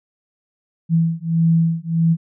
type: beating tone pair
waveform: sine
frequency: 164.2 / 165.8 Hz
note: E3 / E3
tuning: -6 / +10 cents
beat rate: 1.6 Hz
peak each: -17 / -17 dBFS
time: 0.89-2.17 s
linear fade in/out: 50 ms
effects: none